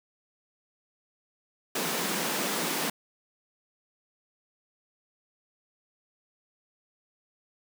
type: high-pass noise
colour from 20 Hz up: pink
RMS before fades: -30 dBFS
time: 1.75-2.9 s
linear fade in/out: 5 ms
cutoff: 160 Hz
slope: 96 dB/octave
effects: none